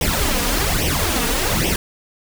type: noise with flanger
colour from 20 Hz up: pink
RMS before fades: -19 dBFS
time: 0.01-1.76 s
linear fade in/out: 2 ms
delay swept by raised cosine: 0.34 to 4.24 ms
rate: 1.2 Hz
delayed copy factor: +0.75
effects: none